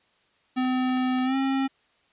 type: tone with pitch glide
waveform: square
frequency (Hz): 255.6 to 268.9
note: C4 to C4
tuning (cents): -40 to +47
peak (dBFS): -23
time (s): 0.56-1.68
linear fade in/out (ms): 20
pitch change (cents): +87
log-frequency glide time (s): 1.24-1.36
type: clicks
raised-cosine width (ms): 0.3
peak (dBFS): -28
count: 4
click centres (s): 0.649 / 0.894 / 0.972 / 1.186
type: noise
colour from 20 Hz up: violet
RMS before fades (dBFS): -39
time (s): 0.97-1.66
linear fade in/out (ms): 5
effects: white hiss -65 dBFS RMS until 2.12 s + resampled to 8000 Hz